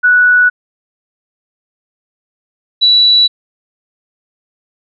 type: tone pair in turn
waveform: sine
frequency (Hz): 1475 / 3938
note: F#6 / B7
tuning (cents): -6 / -6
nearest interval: octave + perfect fourth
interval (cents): 1700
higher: second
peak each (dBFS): -5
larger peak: neither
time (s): 0.03-0.5 / 2.81-3.28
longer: neither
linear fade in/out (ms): 20
effects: none